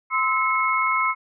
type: tone cluster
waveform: sine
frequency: 1039 / 1301 / 2179 Hz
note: C6 / E6 / C#7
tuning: -12 / -23 / -30 cents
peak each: -23 dBFS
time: 0.1-1.15 s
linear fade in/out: 50 ms
effects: none